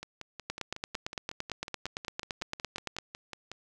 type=two click trains; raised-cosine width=0.2 ms; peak=-23 / -16 dBFS; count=20 / 23; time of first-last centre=0.03-3.516 / 0.5-2.986 s; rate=5.45 / 8.85 Hz; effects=none